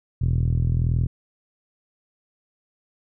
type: tone with low-pass filter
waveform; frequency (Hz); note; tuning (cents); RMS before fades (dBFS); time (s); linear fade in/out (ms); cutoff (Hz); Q
5% pulse; 41.2; E1; 0; -21; 0.21-1.07; 10; 110; 3.1
effects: none